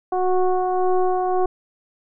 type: tone with frequency modulation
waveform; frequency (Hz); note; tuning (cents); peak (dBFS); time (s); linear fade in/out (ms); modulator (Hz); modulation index
sine; 367.1; F#4; -14; -16; 0.12-1.46; 5; 368; 1.3
effects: none